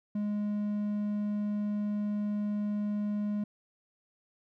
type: tone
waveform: triangle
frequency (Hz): 207.7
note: G#3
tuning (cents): 0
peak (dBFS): -27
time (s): 0.15-3.44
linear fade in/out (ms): 5
effects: none